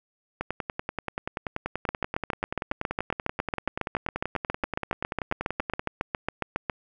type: two click trains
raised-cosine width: 0.5 ms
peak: -11 / -14 dBFS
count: 36 / 57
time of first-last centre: 1.89-6.698 / 0.41-5.795 s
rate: 7.28 / 10.4 Hz
effects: none